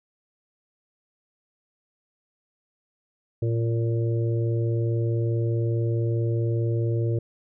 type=harmonic tone; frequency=115.3 Hz; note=A#2; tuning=19 cents flat; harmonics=1 / 3 / 4 / 5; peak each=-22 / -30 / -33 / -38 dBFS; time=3.42-7.19 s; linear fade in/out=5 ms; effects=none